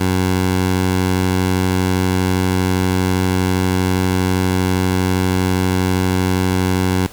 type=tone; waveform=15% pulse; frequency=92.5 Hz; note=F#2; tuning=in tune; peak=-8 dBFS; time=0-7.07 s; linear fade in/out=10 ms; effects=pink hiss -39 dBFS RMS until 7.12 s